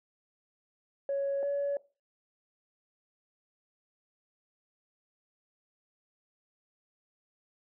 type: tone pair in turn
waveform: sine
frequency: 556 / 566 Hz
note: C#5 / C#5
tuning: +5 / +36 cents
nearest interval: unison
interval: 31 cents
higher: second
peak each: -27 dBFS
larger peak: neither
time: 1.09-1.43 / 1.43-1.77 s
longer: neither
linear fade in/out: 2 ms
effects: noise-tail reverb RT60 0.3 s tail -20 dB re dry + tanh soft clip ceiling -25 dBFS